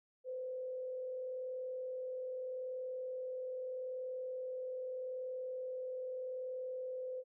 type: tone with frequency modulation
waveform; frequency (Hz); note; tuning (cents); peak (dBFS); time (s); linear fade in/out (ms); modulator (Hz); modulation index
sine; 511; C5; -41; -39; 0.24-7.24; 50; 40.8; 0.29
effects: none